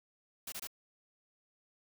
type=noise bursts; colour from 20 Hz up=white; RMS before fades=-42 dBFS; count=3; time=0.47-0.672 s; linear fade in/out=5 ms; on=52 ms; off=23 ms; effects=none